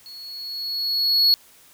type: tone with level ramp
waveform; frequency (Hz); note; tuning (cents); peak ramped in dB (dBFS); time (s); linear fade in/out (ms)
triangle; 4358; C#8; -30; -37 to -11; 0.06-1.34; 0
effects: white hiss -52 dBFS RMS until 1.73 s